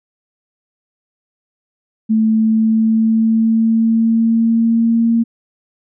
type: tone with pitch glide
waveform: sine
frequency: 220 to 230.4 Hz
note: A3 to A#3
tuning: 0 to -20 cents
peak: -10 dBFS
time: 2.09-5.24 s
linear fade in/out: 20 ms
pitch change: +80 cents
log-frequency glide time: 2.27-5.13 s
effects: none